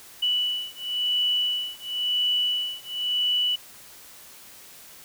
sine beating tone pair, 2960 / 2960.96 Hz, F#7 / F#7, 0 / +1 cents, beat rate 0.96 Hz, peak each -26 dBFS, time 0.22-3.56 s, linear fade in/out 10 ms, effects white hiss -47 dBFS RMS until 5.04 s

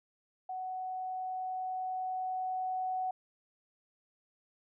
sine tone with level ramp, 745 Hz, F#5, 12 cents sharp, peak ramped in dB -36 to -31 dBFS, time 0.49-3.11 s, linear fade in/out 5 ms, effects none

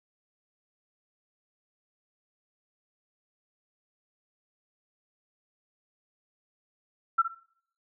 sine tone with echo, 1345 Hz, E6, 34 cents sharp, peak -18 dBFS, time 7.18-7.22 s, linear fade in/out 10 ms, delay 62 ms, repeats 1, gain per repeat -10 dB, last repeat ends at 7.282 s, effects noise-tail reverb RT60 0.6 s tail -18 dB re dry

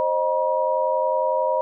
sine tone cluster, 527 / 618 / 960 Hz, C5 / D#5 / B5, +12 / -12 / -49 cents, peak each -23 dBFS, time 0-1.61 s, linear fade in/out 0 ms, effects none

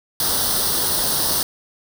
white noise with comb filter, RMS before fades -20 dBFS, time 0.2-1.43 s, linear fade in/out 2 ms, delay 0.21 ms, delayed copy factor +0.8, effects none

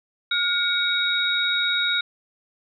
sine tone cluster, 1426 / 2246 / 3779 Hz, F6 / C#7 / A#7, +36 / +22 / +23 cents, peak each -24 / -29 / -22 dBFS, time 0.31-2.01 s, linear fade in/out 5 ms, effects none

